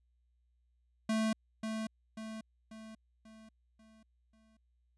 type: tone with echo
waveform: square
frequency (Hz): 220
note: A3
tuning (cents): 0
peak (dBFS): -30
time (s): 1.09-1.33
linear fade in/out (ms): 5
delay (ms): 540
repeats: 6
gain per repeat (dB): -6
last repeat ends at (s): 4.57
effects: added 60 Hz sine -70 dBFS peak until 4.97 s + resampled to 24000 Hz